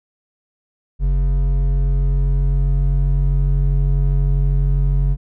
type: tone pair together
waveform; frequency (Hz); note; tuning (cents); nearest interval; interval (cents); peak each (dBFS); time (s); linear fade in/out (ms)
triangle; 46.25 / 138.59; F#1 / C#3; 0 / 0; octave + perfect fifth; 1900; -12 / -19; 0.99-5.17; 50
effects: none